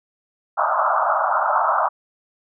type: band-pass noise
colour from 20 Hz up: white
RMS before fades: -19 dBFS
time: 0.57-1.89 s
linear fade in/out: 20 ms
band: 600 to 1400 Hz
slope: 96 dB/octave
effects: none